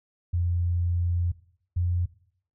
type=tone pair in turn; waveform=sine; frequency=87 / 88.11 Hz; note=F2 / F2; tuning=-6 / +16 cents; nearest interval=unison; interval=22 cents; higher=second; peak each=-22 dBFS; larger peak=neither; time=0.33-1.32 / 1.76-2.06 s; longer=first; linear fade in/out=10 ms; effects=noise-tail reverb RT60 0.6 s tail -18 dB re dry